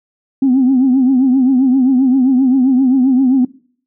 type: tone with vibrato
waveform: sine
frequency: 260 Hz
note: C4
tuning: 11 cents flat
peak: -7 dBFS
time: 0.42-3.45 s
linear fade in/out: 5 ms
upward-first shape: triangle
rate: 7.6 Hz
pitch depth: 110 cents each way
effects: noise-tail reverb RT60 0.5 s tail -20 dB re dry + tanh soft clip ceiling -4 dBFS